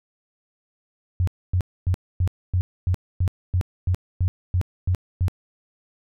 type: tone bursts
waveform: sine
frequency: 90.5 Hz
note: F#2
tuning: 38 cents flat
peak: -17 dBFS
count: 13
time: 1.2-5.282 s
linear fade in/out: 0 ms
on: 74 ms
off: 260 ms
effects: none